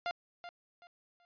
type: tone with echo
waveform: sawtooth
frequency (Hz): 698.5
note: F5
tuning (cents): 0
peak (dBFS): -29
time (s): 0.06-0.11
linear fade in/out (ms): 0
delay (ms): 380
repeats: 3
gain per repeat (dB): -11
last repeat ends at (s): 1.25
effects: resampled to 11025 Hz